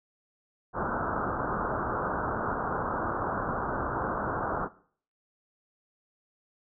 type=low-pass noise; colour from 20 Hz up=white; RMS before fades=-31 dBFS; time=0.73-4.69 s; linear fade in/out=50 ms; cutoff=1500 Hz; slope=96 dB/octave; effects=noise-tail reverb RT60 0.5 s tail -18 dB re dry